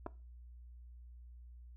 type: clicks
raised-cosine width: 1 ms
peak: -28 dBFS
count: 2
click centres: 0.063 / 0.066 s
effects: noise-tail reverb RT60 0.3 s tail -18 dB re dry + added 60 Hz sine -51 dBFS peak until 1.76 s